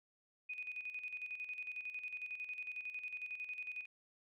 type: tone with tremolo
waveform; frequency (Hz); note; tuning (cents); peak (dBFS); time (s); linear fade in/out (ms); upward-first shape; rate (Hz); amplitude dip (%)
sine; 2489; D#7; 0; -40; 0.49-3.86; 10; square; 11; 60
effects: none